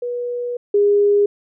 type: tone pair in turn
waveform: sine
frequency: 485.8 / 408.5 Hz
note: B4 / G#4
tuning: -29 / -29 cents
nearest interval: minor third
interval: 300 cents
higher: first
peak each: -21 / -11 dBFS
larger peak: second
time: 0.02-0.57 / 0.74-1.26 s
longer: first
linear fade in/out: 5 ms
effects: none